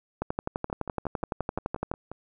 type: two click trains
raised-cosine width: 1 ms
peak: -14 / -23 dBFS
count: 21 / 9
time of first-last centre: 0.22-1.915 / 0.7-2.116 s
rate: 11.8 / 5.65 Hz
effects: none